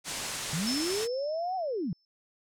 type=low-pass noise; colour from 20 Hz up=white; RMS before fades=-36 dBFS; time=0.04-1.08 s; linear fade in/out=50 ms; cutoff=9000 Hz; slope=24 dB/octave
type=linear two-way sweep; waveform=sine; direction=up then down; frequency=143.4 to 767 to 143.4 Hz; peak=-29 dBFS; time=0.53-1.93 s; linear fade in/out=2 ms; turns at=1.56 s
type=tone with exponential decay; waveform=sine; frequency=5280 Hz; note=E8; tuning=2 cents sharp; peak=-30 dBFS; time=0.67-2.05 s; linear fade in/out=1 ms; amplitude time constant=300 ms
effects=none